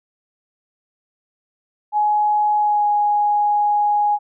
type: tone with pitch glide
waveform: sine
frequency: 840 to 829.9 Hz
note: G#5 to G#5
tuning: +19 to -1 cents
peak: -14 dBFS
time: 1.92-4.19 s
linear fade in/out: 50 ms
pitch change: -20 cents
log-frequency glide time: 2.58-2.86 s
effects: none